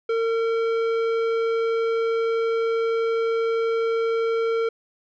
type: tone with tanh clipping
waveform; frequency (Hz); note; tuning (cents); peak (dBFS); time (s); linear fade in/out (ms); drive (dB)
sine; 455.4; A#4; -40; -22; 0.09-4.69; 5; 13
effects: none